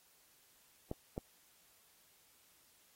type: clicks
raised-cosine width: 2 ms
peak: -25 dBFS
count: 2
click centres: 0.914 / 1.179 s
effects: white hiss -68 dBFS RMS until 2.95 s + AAC 48 kbps